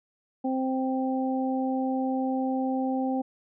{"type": "harmonic tone", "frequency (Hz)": 261.6, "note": "C4", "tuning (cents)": 0, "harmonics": [1, 2, 3], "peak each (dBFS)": [-26, -33, -32], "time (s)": [0.44, 3.22], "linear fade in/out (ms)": 10, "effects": []}